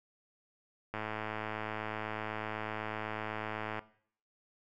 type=click train; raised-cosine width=0.5 ms; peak=-22 dBFS; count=309; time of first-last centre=0.94-3.792 s; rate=108 Hz; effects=noise-tail reverb RT60 0.6 s tail -19 dB re dry